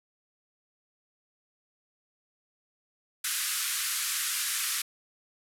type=band-pass noise; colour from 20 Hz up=white; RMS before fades=-31 dBFS; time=3.24-4.82 s; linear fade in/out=5 ms; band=1200 to 13000 Hz; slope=48 dB/octave; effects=none